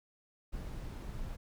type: noise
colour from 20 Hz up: brown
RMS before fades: -41 dBFS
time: 0.52-1.37 s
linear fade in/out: 20 ms
effects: none